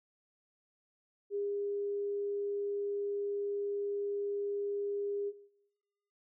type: tone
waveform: sine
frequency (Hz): 405.2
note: G#4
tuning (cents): -43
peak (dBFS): -32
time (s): 1.3-5.33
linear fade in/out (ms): 50
effects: noise-tail reverb RT60 1.0 s tail -21 dB re dry